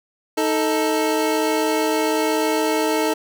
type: tone pair together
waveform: 25% pulse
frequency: 313.7 / 440 Hz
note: D#4 / A4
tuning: +14 / 0 cents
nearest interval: tritone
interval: 586 cents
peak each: -17 dBFS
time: 0.37-3.14 s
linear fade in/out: 10 ms
effects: none